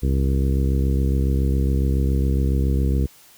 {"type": "harmonic tone", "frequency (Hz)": 67.2, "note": "C2", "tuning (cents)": 47, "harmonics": [1, 2, 3, 4, 5, 6, 7], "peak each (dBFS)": [-18, -24, -28, -30, -32, -34, -35], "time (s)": [0.02, 3.07], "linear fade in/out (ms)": 20, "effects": ["white hiss -50 dBFS RMS until 3.37 s"]}